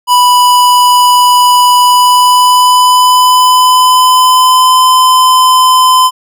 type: tone with pitch glide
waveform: square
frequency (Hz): 987.8 to 1021.5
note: B5 to C6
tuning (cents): 0 to -42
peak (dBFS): -4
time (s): 0.07-6.11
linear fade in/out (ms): 50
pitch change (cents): +58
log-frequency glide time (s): 1.79-4.85
effects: none